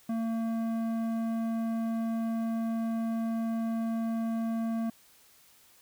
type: tone with low-pass filter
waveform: square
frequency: 226.8 Hz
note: A#3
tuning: 47 cents flat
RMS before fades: -31 dBFS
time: 0.09-4.9 s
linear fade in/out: 5 ms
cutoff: 1000 Hz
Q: 0.57
effects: white hiss -60 dBFS RMS until 5.81 s